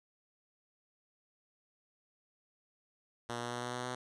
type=tone with pitch steps; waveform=5% pulse; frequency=119.3 / 120.41 / 121.53 / 122.65 / 123.79 / 124.94 Hz; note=A#2 / B2 / B2 / B2 / B2 / B2; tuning=+41 / -43 / -27 / -12 / +4 / +20 cents; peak=-26 dBFS; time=3.29-3.95 s; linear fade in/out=5 ms; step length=110 ms; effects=resampled to 22050 Hz + 11-bit